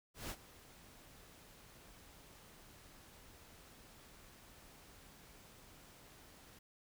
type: noise with ADSR envelope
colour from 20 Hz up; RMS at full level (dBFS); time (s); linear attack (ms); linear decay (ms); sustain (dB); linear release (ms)
pink; -43; 0.14-6.59; 160; 55; -17; 5
effects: none